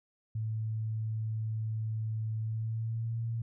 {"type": "tone with pitch glide", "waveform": "sine", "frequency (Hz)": [110, 114.87], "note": ["A2", "A#2"], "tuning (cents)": [0, -25], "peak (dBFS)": -31, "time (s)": [0.35, 3.42], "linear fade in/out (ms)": 5, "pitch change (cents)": 75, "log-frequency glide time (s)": [2.39, 3.18], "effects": []}